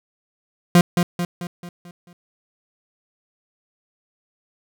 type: tone with echo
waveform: 40% pulse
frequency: 174.9 Hz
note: F3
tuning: 3 cents sharp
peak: -8 dBFS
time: 0.75-0.81 s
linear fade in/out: 2 ms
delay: 220 ms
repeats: 6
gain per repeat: -6 dB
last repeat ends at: 2.13 s
effects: none